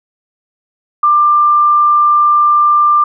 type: tone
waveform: sine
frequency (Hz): 1189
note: D6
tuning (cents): +21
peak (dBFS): -6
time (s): 1.03-3.04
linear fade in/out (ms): 5
effects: none